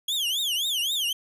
40% pulse tone with vibrato, 3241 Hz, G#7, 43 cents flat, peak -23 dBFS, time 0.08-1.13 s, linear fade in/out 5 ms, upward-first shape triangle, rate 3.8 Hz, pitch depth 280 cents each way, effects resampled to 32000 Hz + 10-bit

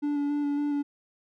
triangle tone with vibrato, 289.4 Hz, D4, 25 cents flat, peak -23 dBFS, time 0.02-0.83 s, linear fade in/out 20 ms, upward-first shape square, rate 3.6 Hz, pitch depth 14 cents each way, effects none

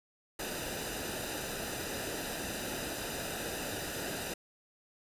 pink noise with comb filter, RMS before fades -38 dBFS, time 0.39-4.34 s, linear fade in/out 5 ms, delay 0.91 ms, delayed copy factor -0.65, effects resampled to 32000 Hz

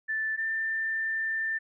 sine tone pair in turn, 1760 / 1785.6 Hz, A6 / A6, 0 / +25 cents, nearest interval unison, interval 25 cents, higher second, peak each -27 dBFS, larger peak neither, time 0.08-0.37 / 0.37-1.59 s, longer second, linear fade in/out 20 ms, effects none

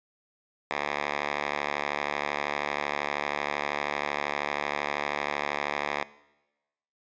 5% pulse tone with band-pass filter, 72.8 Hz, D2, 15 cents flat, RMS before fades -31 dBFS, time 0.71-6.03 s, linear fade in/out 0 ms, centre 1600 Hz, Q 1.2, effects noise-tail reverb RT60 1.0 s tail -19 dB re dry + resampled to 16000 Hz

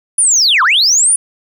sine linear two-way sweep, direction down then up, 9940 to 987.8 to 9940 Hz, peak -6 dBFS, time 0.18-1.16 s, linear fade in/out 5 ms, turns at 0.63 s, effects tanh soft clip ceiling -4 dBFS + 8-bit

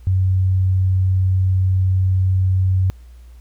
sine tone, 93.7 Hz, F#2, 22 cents sharp, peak -13 dBFS, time 0.07-2.9 s, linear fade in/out 0 ms, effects added 60 Hz sine -38 dBFS peak until 3.4 s + pink hiss -58 dBFS RMS until 3.4 s

